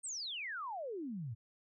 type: exponential sweep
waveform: sine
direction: down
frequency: 8810 to 103.83 Hz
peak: -39 dBFS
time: 0.03-1.35 s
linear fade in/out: 20 ms
effects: none